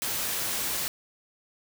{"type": "noise", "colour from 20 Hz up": "white", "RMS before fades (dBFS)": -30, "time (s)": [0.02, 0.88], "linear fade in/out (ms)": 0, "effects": []}